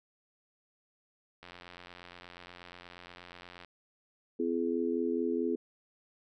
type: click train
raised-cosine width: 0.3 ms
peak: -32 dBFS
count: 197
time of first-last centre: 1.43-3.647 s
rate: 88.4 Hz
type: harmonic tone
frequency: 84.6 Hz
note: E2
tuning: 45 cents sharp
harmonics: 3 / 4 / 5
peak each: -33 / -33 / -33 dBFS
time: 4.39-5.56 s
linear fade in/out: 10 ms
effects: none